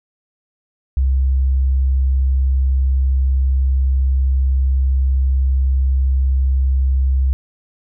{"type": "tone", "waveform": "sine", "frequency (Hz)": 66.1, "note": "C2", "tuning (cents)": 18, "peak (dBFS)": -12, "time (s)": [0.97, 7.33], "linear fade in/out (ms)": 0, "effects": []}